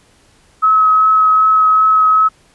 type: tone with vibrato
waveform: sine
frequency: 1282 Hz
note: E6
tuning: 49 cents flat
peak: -7 dBFS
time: 0.62-2.29 s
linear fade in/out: 20 ms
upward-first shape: triangle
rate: 2.6 Hz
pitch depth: 12 cents each way
effects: pink hiss -51 dBFS RMS until 2.54 s + resampled to 24000 Hz